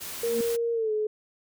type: noise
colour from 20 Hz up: white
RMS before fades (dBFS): -37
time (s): 0-0.57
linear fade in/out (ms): 20
type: tone with exponential growth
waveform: sine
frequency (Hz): 230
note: A#3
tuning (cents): -23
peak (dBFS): -26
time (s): 0.15-0.41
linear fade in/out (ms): 2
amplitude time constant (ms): 55
type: tone with pitch glide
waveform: sine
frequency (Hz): 466.2 to 427.5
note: A#4 to A4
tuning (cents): 0 to -50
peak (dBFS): -24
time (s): 0.23-1.07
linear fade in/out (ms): 5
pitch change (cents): -150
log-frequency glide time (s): 0.73-0.92
effects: none